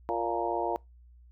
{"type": "harmonic tone with a mistuned harmonic", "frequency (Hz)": 116.54, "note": "A#2", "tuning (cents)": 0, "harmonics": [3, 4, 5, 6, 7, 8], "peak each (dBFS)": [-34, -35, -36, -33, -37, -34], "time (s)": [0.09, 0.76], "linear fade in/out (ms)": 0, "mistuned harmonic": 7, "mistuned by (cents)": 59, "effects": ["noise-tail reverb RT60 0.2 s tail -24 dB re dry", "added 60 Hz sine -52 dBFS peak until 1.31 s"]}